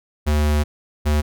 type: tone pair in turn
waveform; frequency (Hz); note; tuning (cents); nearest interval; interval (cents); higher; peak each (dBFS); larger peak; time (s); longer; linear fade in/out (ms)
square; 74.8 / 74.8; D2 / D2; +32 / +32; unison; 0; neither; -16; neither; 0.26-0.64 / 1.05-1.22; first; 20
effects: none